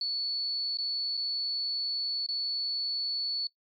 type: tone with dropouts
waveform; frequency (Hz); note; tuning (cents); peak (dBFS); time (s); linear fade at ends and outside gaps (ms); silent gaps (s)
sine; 4435; C#8; 0; -28; 0.01-3.47; 2; 0.772-0.785 / 1.17-1.174 / 2.264-2.287
effects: noise-tail reverb RT60 0.1 s tail -21 dB re dry + MP3 64 kbps